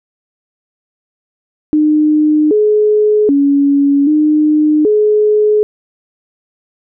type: tone with pitch steps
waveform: sine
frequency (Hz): 304.2 / 423.3 / 281.8 / 304 / 423.2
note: D#4 / G#4 / C#4 / D#4 / G#4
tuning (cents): -39 / +33 / +29 / -40 / +33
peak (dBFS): -7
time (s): 1.73-5.63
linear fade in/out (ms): 0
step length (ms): 780
effects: none